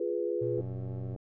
sine chord, F diminished, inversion none, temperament equal, 349.2 / 415.3 / 493.9 Hz, F4 / Ab4 / Cb5, 0 / 0 / 0 cents, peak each -33 dBFS, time 0-0.61 s, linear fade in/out 5 ms
triangle tone, 121 Hz, B2, 35 cents flat, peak -33 dBFS, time 0.41-1.16 s, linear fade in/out 10 ms
click train, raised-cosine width 2 ms, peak -31 dBFS, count 56, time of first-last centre 0.58-1.162 s, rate 94.5 Hz
effects none

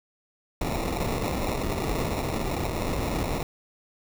pink noise with sample-and-hold, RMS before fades -28 dBFS, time 0.61-3.43 s, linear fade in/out 2 ms, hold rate 1575 Hz, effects none

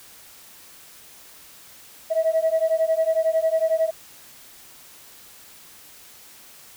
sine beating tone pair, 640 / 651 Hz, D#5 / E5, +49 / -22 cents, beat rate 11 Hz, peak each -20 dBFS, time 2.1-3.91 s, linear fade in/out 20 ms, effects tanh soft clip ceiling -13 dBFS + white hiss -47 dBFS RMS until 6.76 s

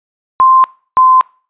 sine tone pair in turn, 1045 / 1032.4 Hz, C6 / C6, -2 / -23 cents, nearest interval unison, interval 21 cents, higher first, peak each -4 dBFS, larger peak neither, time 0.4-0.64 / 0.97-1.21 s, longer neither, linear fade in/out 0 ms, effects noise-tail reverb RT60 0.4 s tail -24 dB re dry + resampled to 8000 Hz

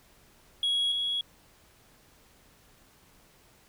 sine tone pair in turn, 3322 / 3335 Hz, G#7 / G#7, 0 / +7 cents, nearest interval unison, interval 7 cents, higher second, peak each -22 / -26 dBFS, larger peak first, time 0.63-0.92 / 0.92-1.21 s, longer neither, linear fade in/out 2 ms, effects tanh soft clip ceiling -23 dBFS + pink hiss -60 dBFS RMS until 3.68 s

